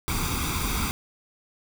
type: noise with comb filter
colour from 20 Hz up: pink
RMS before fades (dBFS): -27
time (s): 0.08-0.91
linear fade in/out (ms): 0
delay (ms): 0.84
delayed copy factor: +0.75
effects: none